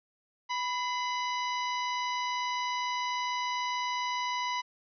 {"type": "harmonic tone with a mistuned harmonic", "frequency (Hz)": 987.8, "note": "B5", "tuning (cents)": 0, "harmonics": [1, 2, 3, 4, 5, 6], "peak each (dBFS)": [-31, -37, -41, -43, -45, -47], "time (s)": [0.49, 4.62], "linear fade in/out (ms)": 20, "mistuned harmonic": 2, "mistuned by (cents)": 57, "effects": []}